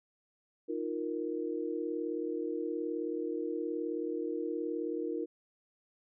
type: chord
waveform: sine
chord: Eb suspended second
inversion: none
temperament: just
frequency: 311.1 / 350 / 466.7 Hz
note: Eb4 / F4 / Bb4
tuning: 0 / +4 / +2 cents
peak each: -37 / -37 / -37 dBFS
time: 0.68-5.26 s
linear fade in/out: 20 ms
effects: none